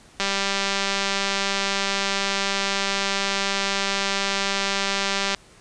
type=click train; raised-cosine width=0.2 ms; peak=-6 dBFS; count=1015; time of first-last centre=0.2-5.347 s; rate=197 Hz; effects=pink hiss -51 dBFS RMS until 5.6 s + resampled to 22050 Hz